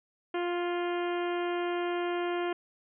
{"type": "harmonic tone with a mistuned harmonic", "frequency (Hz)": 350.6, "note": "F4", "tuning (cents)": 7, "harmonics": [1, 2, 3, 4, 5, 6, 7, 8, 9], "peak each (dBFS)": [-30, -36, -40, -42, -44, -46, -47, -48, -49], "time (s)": [0.34, 2.53], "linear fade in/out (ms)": 5, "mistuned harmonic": 5, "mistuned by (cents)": -16, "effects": []}